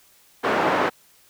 pink band-pass noise, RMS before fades -21 dBFS, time 0.43-0.9 s, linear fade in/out 20 ms, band 370 to 1500 Hz, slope 12 dB/octave, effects white hiss -56 dBFS RMS until 1.29 s

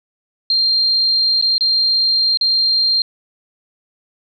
sine tone with dropouts, 4186 Hz, C8, in tune, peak -12 dBFS, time 0.5-3.02 s, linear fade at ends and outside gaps 2 ms, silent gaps 1.414-1.424 / 1.581-1.608 / 2.373-2.411 s, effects none

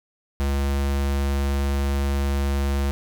square tone, 69.6 Hz, C#2, 8 cents sharp, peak -21 dBFS, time 0.4-2.91 s, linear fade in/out 0 ms, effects none

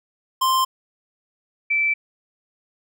square / sine tone pair in turn, 1046.5 / 2325 Hz, C6 / D7, 0 / -18 cents, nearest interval octave + major second, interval 1382 cents, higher second, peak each -17 dBFS, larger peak neither, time 0.41-0.65 / 1.7-1.94 s, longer neither, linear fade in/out 10 ms, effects none

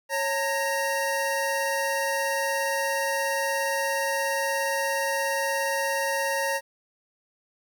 square tone cluster, 550 / 911 / 1870 Hz, C#5 / A#5 / A#6, -14 / -40 / +5 cents, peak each -29 / -30 / -30 dBFS, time 0.09-6.61 s, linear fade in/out 50 ms, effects 10-bit

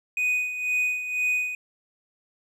triangle tone with tremolo, 2489 Hz, D#7, in tune, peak -19 dBFS, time 0.17-1.55 s, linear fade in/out 2 ms, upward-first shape sine, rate 2 Hz, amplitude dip 65%, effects none

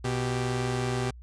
sawtooth tone pair together, 123.47 / 391.7 Hz, B2 / G4, 0 / -1 cents, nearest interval octave + minor sixth, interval 1999 cents, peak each -24 / -28 dBFS, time 0.04-1.11 s, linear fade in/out 10 ms, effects added 60 Hz sine -43 dBFS peak until 1.22 s + resampled to 22050 Hz

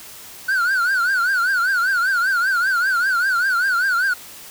triangle tone with vibrato, 1480 Hz, F#6, in tune, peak -14 dBFS, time 0.48-4.14 s, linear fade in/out 10 ms, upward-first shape triangle, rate 5.1 Hz, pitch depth 160 cents each way, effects white hiss -39 dBFS RMS until 4.5 s

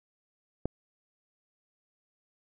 click, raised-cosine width 2 ms, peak -16 dBFS, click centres 0.656 s, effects none

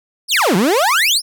30% pulse exponential two-way sweep, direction down then up, 5588 to 166.3 to 5588 Hz, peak -9 dBFS, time 0.28-1.22 s, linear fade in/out 50 ms, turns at 0.56 s, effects none

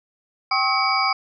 sine tone cluster, 779 / 1081 / 1284 / 2268 / 4869 Hz, G5 / C#6 / E6 / C#7 / D#8, -11 / -44 / -46 / +39 / -38 cents, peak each -24 dBFS, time 0.51-1.13 s, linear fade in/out 5 ms, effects none

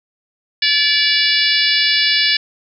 harmonic tone, 577 Hz, D5, 31 cents flat, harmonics 3 / 4 / 5 / 6 / 7 / 8 / 9, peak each -20 / -20 / -20 / -20 / -20 / -20 / -20 dBFS, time 0.62-2.37 s, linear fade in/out 5 ms, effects none

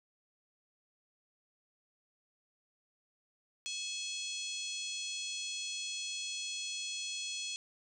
harmonic tone with a mistuned harmonic, 857 Hz, A5, 46 cents flat, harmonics 3 / 4 / 5 / 6 / 7 / 8 / 9 / 10, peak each -44 / -42 / -44 / -51 / -45 / -47 / -53 / -51 dBFS, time 3.66-7.56 s, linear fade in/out 0 ms, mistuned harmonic 4, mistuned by -47 cents, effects none

